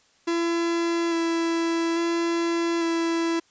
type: tone with vibrato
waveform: 45% pulse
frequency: 335.1 Hz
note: E4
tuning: 29 cents sharp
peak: -22 dBFS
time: 0.27-3.4 s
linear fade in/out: 10 ms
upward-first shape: square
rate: 0.59 Hz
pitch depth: 12 cents each way
effects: white hiss -61 dBFS RMS until 3.5 s + resampled to 16000 Hz